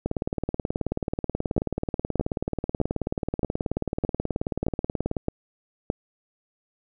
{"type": "two click trains", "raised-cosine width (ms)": 2, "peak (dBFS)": [-10, -12], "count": [8, 96], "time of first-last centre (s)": [[1.58, 5.901], [0.06, 5.168]], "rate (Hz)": [1.62, 18.6], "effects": []}